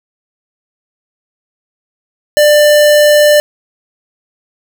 square tone, 594 Hz, D5, 20 cents sharp, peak -5 dBFS, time 2.37-3.4 s, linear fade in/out 0 ms, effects none

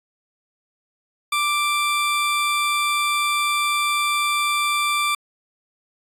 20% pulse tone, 1176 Hz, D6, 2 cents sharp, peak -14 dBFS, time 1.32-5.15 s, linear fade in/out 5 ms, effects resampled to 32000 Hz

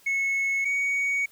sine tone pair in turn, 2194 / 2240 Hz, C#7 / C#7, -18 / +18 cents, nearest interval unison, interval 36 cents, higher second, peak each -20 dBFS, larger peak neither, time 0.06-0.65 / 0.65-1.26 s, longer second, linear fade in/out 10 ms, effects tanh soft clip ceiling -22 dBFS + white hiss -57 dBFS RMS until 1.31 s

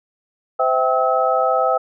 sine tone cluster, 515 / 653 / 779 / 1290 Hz, C5 / E5 / G5 / E6, -28 / -17 / -11 / -38 cents, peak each -20 dBFS, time 0.59-1.78 s, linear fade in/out 10 ms, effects none

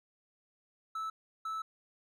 triangle tone bursts at uneven times, 1310 Hz, E6, 11 cents flat, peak -33 dBFS, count 2, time 0.95-1.1 / 1.45-1.62 s, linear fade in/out 5 ms, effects none

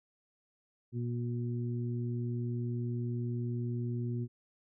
harmonic tone, 120 Hz, B2, 49 cents flat, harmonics 1 / 2 / 3, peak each -33 / -39 / -43 dBFS, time 0.92-4.28 s, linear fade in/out 50 ms, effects none

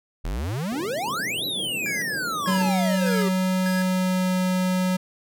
square exponential two-way sweep, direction up then down, 37.04 to 4012 to 380.4 Hz, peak -26 dBFS, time 0.24-3.29 s, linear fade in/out 10 ms, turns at 1.45 s
pink band-pass noise, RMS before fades -37 dBFS, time 0.72-2.7 s, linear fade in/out 0 ms, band 140 to 560 Hz, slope 24 dB/octave
square tone bursts, 1661.2 Hz, G#6, in tune, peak -31 dBFS, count 4, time 1.86-3.82 s, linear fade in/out 0 ms, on 160 ms, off 440 ms
square tone with pitch glide, 187.6 to 184.27 Hz, F#3 to F#3, +24 to -7 cents, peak -21 dBFS, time 2.47-4.97 s, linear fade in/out 10 ms, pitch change -31 cents, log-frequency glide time 2.62-4.38 s
effects none

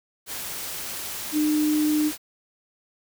sine tone in noise, 303.2 Hz, D#4, 45 cents flat, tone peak -19 dBFS, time 1.32-2.12 s, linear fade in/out 50 ms, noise white, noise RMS -33 dBFS, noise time 0.26-2.18 s, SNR +11 dB, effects none

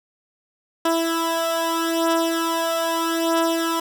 15% pulse beating tone pair, 330 / 330.79 Hz, E4 / E4, +2 / +6 cents, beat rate 0.79 Hz, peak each -18 / -15 dBFS, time 0.85-3.8 s, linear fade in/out 5 ms, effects none

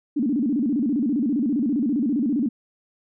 sine tone with vibrato, 260 Hz, C4, 11 cents flat, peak -19 dBFS, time 0.16-2.49 s, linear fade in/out 10 ms, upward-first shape square, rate 15 Hz, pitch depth 210 cents each way, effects none

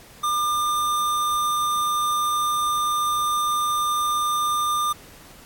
square tone, 1200 Hz, D6, 37 cents sharp, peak -21 dBFS, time 0.23-4.93 s, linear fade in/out 10 ms, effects pink hiss -47 dBFS RMS until 5.45 s + AAC 64 kbps

